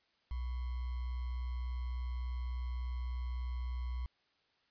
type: tone with sample-and-hold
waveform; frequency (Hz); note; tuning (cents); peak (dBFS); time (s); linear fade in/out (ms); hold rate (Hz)
sine; 61.74; B1; 0; -35; 0.31-4.06; 0; 1050
effects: white hiss -74 dBFS RMS until 4.7 s + resampled to 11025 Hz